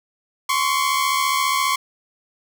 sawtooth tone pair together, 1046.5 / 1121.2 Hz, C6 / C#6, 0 / +19 cents, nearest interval minor second, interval 119 cents, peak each -17 dBFS, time 0.49-1.76 s, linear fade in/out 5 ms, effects none

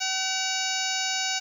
harmonic tone with a mistuned harmonic, 760 Hz, F#5, 46 cents sharp, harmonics 1 / 2 / 3 / 4 / 5 / 6 / 7 / 8 / 9, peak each -34 / -34 / -34 / -34 / -34 / -34 / -34 / -34 / -34 dBFS, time 0-1.4 s, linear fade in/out 20 ms, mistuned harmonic 4, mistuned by -110 cents, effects 9-bit

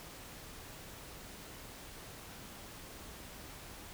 silence, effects pink hiss -50 dBFS RMS until 3.93 s

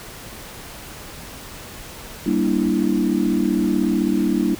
sine chord, E half-diminished seventh, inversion first, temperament equal with one note detuned, 196 / 235.2 / 293.7 / 329.6 Hz, G3 / Bb3 / D4 / E4, 0 / +16 / 0 / 0 cents, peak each -22 dBFS, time 2.26-4.55 s, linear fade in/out 5 ms, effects pink hiss -37 dBFS RMS until 4.59 s

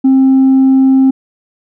triangle tone with tanh clipping, 265.4 Hz, C4, 25 cents sharp, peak -5 dBFS, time 0.04-1.11 s, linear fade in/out 10 ms, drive 6 dB, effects none

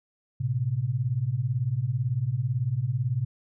sine beating tone pair, 112.3 / 130.3 Hz, A2 / C3, +36 / -7 cents, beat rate 18 Hz, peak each -28 / -26 dBFS, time 0.4-3.25 s, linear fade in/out 10 ms, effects none

